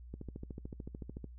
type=click train; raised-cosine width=3 ms; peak=-30 dBFS; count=16; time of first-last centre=0.14-1.243 s; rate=13.6 Hz; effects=noise-tail reverb RT60 0.1 s tail -22 dB re dry + added 60 Hz sine -48 dBFS peak until 1.38 s